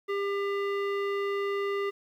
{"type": "tone with low-pass filter", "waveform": "square", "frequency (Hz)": 400, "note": "G4", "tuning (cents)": 35, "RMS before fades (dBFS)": -30, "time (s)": [0.08, 1.91], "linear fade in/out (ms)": 20, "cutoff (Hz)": 2300, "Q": 1.4, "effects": ["10-bit"]}